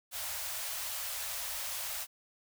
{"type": "band-stop noise", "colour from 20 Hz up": "white", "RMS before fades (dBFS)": -38, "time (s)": [0.11, 2.07], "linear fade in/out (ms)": 50, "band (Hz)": [100, 530], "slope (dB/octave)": 96, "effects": []}